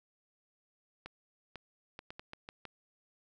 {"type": "clicks", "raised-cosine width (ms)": 0.3, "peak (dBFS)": -28, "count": 8, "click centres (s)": [1.06, 1.557, 1.991, 2.105, 2.195, 2.334, 2.489, 2.653], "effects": []}